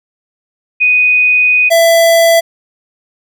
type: tone pair in turn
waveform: sine / square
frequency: 2489 / 666.9 Hz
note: D#7 / E5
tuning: 0 / +20 cents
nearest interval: octave + major seventh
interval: 2280 cents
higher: first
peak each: -6 dBFS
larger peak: neither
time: 0.8-1.7 / 1.7-2.41 s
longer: first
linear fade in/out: 20 ms
effects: none